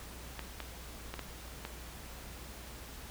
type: clicks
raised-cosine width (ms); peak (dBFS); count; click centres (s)
0.3; -23; 5; 0.393 / 0.603 / 1.14 / 1.193 / 1.651
effects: added 60 Hz sine -49 dBFS peak until 3.1 s + pink hiss -49 dBFS RMS until 3.1 s